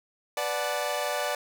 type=chord; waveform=sawtooth; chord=B minor seventh; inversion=none; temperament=equal with one note detuned; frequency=493.9 / 587.3 / 740 / 868.4 Hz; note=B4 / D5 / F#5 / A5; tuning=0 / 0 / 0 / -23 cents; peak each=-32 / -26 / -30 / -32 dBFS; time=0.37-1.35 s; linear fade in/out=2 ms; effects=none